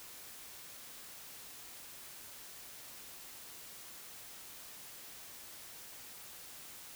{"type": "silence", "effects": ["white hiss -51 dBFS RMS until 6.95 s"]}